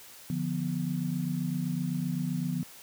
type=chord; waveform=sine; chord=B diminished; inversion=first; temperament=equal; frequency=146.83 / 174.61 / 246.9 Hz; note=D3 / F3 / B3; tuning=0 / 0 / 0 cents; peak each=-33 / -31 / -34 dBFS; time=0.3-2.63 s; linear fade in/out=0 ms; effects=white hiss -50 dBFS RMS until 2.82 s + high-pass 80 Hz 12 dB/octave